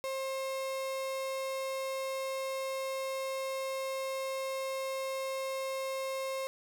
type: tone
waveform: 35% pulse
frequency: 533 Hz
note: C5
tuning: 32 cents sharp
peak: -32 dBFS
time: 0.04-6.47 s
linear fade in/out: 0 ms
effects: none